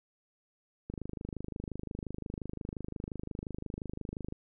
click train, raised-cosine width 3 ms, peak -25 dBFS, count 89, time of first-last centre 0.9-4.324 s, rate 25.7 Hz, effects none

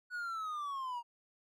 triangle linear sweep, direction down, 1480 to 932.3 Hz, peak -35 dBFS, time 0.1-1.03 s, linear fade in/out 50 ms, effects none

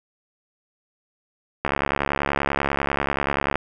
click train, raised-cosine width 0.5 ms, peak -6 dBFS, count 135, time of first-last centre 1.65-3.556 s, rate 70.3 Hz, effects none

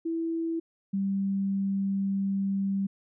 sine tone pair in turn, 329.5 / 195.92 Hz, E4 / G3, -1 / -1 cents, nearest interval major sixth, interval 900 cents, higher first, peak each -27 / -25 dBFS, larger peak second, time 0.05-0.6 / 0.93-2.87 s, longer second, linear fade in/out 10 ms, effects none

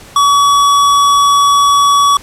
sine tone with hard clipping, 1135 Hz, C#6, 41 cents sharp, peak -8 dBFS, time 0.16-2.17 s, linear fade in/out 2 ms, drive 16 dB, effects pink hiss -36 dBFS RMS until 2.22 s + low-pass 12000 Hz 12 dB/octave

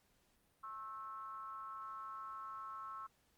triangle ring-modulated tone, 116.54 Hz, A#2, in tune, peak -40 dBFS, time 0.63-3.07 s, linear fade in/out 10 ms, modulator 1200 Hz, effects pink hiss -75 dBFS RMS until 3.37 s + Opus 48 kbps

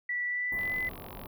sine tone with pitch glide, 1958 to 2010 Hz, B6 to B6, -15 to +30 cents, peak -29 dBFS, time 0.09-0.89 s, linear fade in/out 5 ms, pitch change +45 cents, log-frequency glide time 0.25-0.76 s
pink band-stop noise, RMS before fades -44 dBFS, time 0.52-1.27 s, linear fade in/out 2 ms, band 1200 to 11000 Hz, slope 96 dB/octave
click train, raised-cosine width 0.3 ms, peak -30 dBFS, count 32, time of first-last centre 0.59-1.258 s, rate 46.4 Hz
effects none

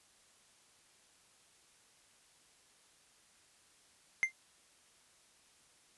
triangle tone with exponential decay, 2093 Hz, C7, in tune, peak -21 dBFS, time 4.23-4.32 s, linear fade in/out 0 ms, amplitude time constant 19 ms, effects white hiss -66 dBFS RMS until 5.97 s + resampled to 24000 Hz

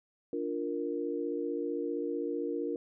sine chord, Bb major, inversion first, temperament equal, 293.7 / 349.2 / 466.2 Hz, D4 / F4 / Bb4, 0 / 0 / 0 cents, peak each -36 / -36 / -35 dBFS, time 0.33-2.76 s, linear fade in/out 2 ms, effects none

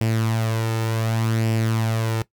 sawtooth tone with flanger, 112.2 Hz, A2, 34 cents sharp, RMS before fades -22 dBFS, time 0.01-2.22 s, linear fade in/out 0 ms, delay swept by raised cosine 0.38 to 2.28 ms, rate 0.67 Hz, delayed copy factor +0.5, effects noise-tail reverb RT60 0.1 s tail -18 dB re dry

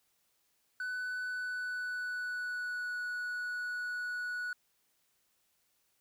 triangle tone with pitch glide, 1497 to 1469.6 Hz, F#6 to F#6, +20 to -12 cents, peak -33 dBFS, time 0.8-4.53 s, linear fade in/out 2 ms, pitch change -32 cents, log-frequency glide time 1.19-3 s, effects white hiss -75 dBFS RMS until 6 s

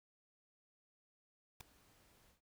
pink noise with ADSR envelope, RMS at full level -45 dBFS, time 1.6-2.41 s, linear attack 9 ms, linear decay 3 ms, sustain -24 dB, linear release 120 ms, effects none

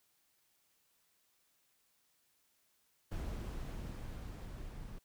brown noise with level ramp, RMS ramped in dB -40 to -48 dBFS, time 3.11-4.99 s, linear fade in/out 10 ms, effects white hiss -75 dBFS RMS until 5.04 s

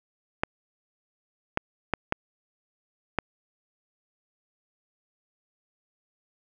clicks, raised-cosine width 0.5 ms, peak -8 dBFS, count 5, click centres 0.435 / 1.574 / 1.937 / 2.124 / 3.187 s, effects none

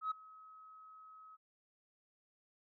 sine tone with ADSR envelope, 1278 Hz, D#6, 46 cents sharp, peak -31 dBFS, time 0.01-1.37 s, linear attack 100 ms, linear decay 10 ms, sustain -23 dB, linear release 26 ms, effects tanh soft clip ceiling -31 dBFS

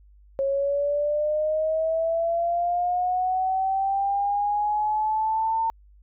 sine linear sweep, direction up, 543 to 906 Hz, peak -21 dBFS, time 0.39-5.7 s, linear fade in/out 0 ms, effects added 50 Hz sine -50 dBFS peak until 6.02 s

